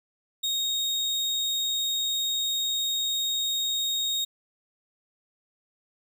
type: tone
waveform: 35% pulse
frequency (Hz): 3729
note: A#7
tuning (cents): 0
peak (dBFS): -23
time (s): 0.43-4.25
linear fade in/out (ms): 10
effects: none